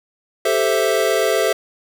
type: chord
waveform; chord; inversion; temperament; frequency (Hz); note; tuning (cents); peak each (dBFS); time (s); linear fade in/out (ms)
square; A minor seventh; third; equal; 392 / 440 / 523.3 / 659.3; G4 / A4 / C5 / E5; 0 / 0 / 0 / 0; -23 / -21 / -22 / -21; 0.45-1.53; 5
effects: none